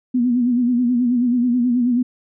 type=tone with vibrato; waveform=sine; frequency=244.4 Hz; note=B3; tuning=18 cents flat; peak=-14 dBFS; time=0.14-2.03 s; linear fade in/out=10 ms; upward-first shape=sine; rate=9.3 Hz; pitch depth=66 cents each way; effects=none